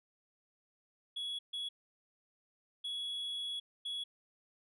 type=tone bursts at uneven times; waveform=sine; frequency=3363 Hz; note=G#7; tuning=21 cents sharp; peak=-34 dBFS; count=4; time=1.16-1.39 / 1.53-1.69 / 2.84-3.6 / 3.85-4.04 s; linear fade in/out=10 ms; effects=tanh soft clip ceiling -36 dBFS